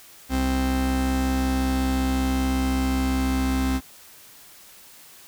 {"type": "tone pair together", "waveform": "45% pulse", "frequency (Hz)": [65.41, 261.6], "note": ["C2", "C4"], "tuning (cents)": [0, 0], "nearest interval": "2 octaves", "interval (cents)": 2400, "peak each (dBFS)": -24, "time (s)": [0.29, 3.81], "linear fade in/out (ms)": 50, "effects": ["white hiss -48 dBFS RMS until 5.27 s"]}